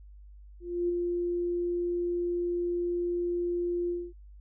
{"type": "tone with ADSR envelope", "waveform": "sine", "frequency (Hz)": 349.2, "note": "F4", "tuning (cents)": 0, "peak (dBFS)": -24, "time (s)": [0.6, 4.13], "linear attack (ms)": 290, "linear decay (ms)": 14, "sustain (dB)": -3, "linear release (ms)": 240, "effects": ["added 50 Hz sine -47 dBFS peak until 4.4 s"]}